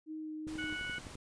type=tone with vibrato; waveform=sine; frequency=311.1 Hz; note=D#4; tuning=in tune; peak=-39 dBFS; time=0.06-0.77 s; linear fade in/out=50 ms; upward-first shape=sine; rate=2.6 Hz; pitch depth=10 cents each way
type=click train; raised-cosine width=3 ms; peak=-34 dBFS; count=9; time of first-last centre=0.47-1.154 s; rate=11.7 Hz
type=noise; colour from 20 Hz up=pink; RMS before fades=-50 dBFS; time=0.47-1.16 s; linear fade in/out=10 ms
type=harmonic tone; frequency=737 Hz; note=F#5; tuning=7 cents flat; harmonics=2 / 3 / 4; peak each=-39 / -43 / -45 dBFS; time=0.58-0.99 s; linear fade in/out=10 ms
effects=resampled to 22050 Hz